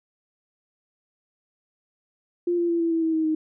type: tone with pitch steps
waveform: sine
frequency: 349.2 / 343.8 / 338.5 / 333.2 / 328.1 / 323 / 318 / 313.1 Hz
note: F4 / F4 / E4 / E4 / E4 / E4 / D#4 / D#4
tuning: 0 / -27 / +46 / +19 / -8 / -35 / +38 / +11 cents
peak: -20 dBFS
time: 2.47-3.35 s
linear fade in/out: 5 ms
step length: 110 ms
effects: none